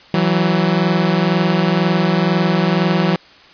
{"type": "tone pair together", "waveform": "sawtooth", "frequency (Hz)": [165.5, 187.52], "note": ["E3", "F#3"], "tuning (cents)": [7, 23], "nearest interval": "major second", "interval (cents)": 216, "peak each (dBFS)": -12, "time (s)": [0.14, 3.16], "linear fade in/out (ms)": 2, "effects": ["white hiss -44 dBFS RMS until 3.53 s", "resampled to 11025 Hz"]}